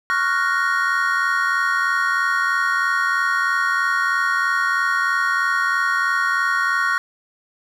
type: chord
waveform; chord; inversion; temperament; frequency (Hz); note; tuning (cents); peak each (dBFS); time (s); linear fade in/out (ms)
triangle; Gb major seventh; second; equal; 1108.7 / 1396.9 / 1480 / 1864.7; Db6 / F6 / Gb6 / Bb6; 0 / 0 / 0 / 0; -21; 0.1-6.98; 0
effects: none